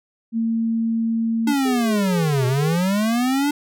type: tone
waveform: sine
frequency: 227.1 Hz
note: A#3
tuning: 45 cents flat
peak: -18 dBFS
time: 0.32-1.55 s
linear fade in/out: 50 ms
type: linear two-way sweep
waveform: square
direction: down then up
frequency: 294.7 to 122.4 to 294.7 Hz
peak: -18 dBFS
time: 1.47-3.51 s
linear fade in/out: 5 ms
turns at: 2.46 s
type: tone with tremolo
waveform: sine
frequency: 415.3 Hz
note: G#4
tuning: in tune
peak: -24 dBFS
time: 1.65-2.76 s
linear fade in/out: 5 ms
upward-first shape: triangle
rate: 4.2 Hz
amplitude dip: 65%
effects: none